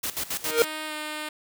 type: noise with tremolo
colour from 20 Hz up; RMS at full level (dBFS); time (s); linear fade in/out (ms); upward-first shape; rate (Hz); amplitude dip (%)
white; -29; 0.03-0.65; 10; square; 7.3; 80
type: tone with exponential growth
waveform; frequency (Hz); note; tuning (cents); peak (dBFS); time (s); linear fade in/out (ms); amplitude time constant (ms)
square; 466.2; A#4; 0; -14; 0.42-0.62; 0; 42
type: tone with pitch glide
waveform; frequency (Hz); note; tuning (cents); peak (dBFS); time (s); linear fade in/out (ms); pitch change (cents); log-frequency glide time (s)
5% pulse; 310 to 304.9; D#4 to D#4; -6 to -35; -20; 0.45-1.29; 5; -29; 0.86-0.93
effects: none